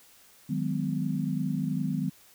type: chord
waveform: sine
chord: G# minor seventh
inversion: second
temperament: equal with one note detuned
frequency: 155.56 / 185 / 207.7 / 252.9 Hz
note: D#3 / F#3 / G#3 / B3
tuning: 0 / 0 / 0 / +41 cents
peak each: -31 / -32 / -34 / -32 dBFS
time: 0.49-2.1 s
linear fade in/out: 10 ms
effects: white hiss -57 dBFS RMS until 2.34 s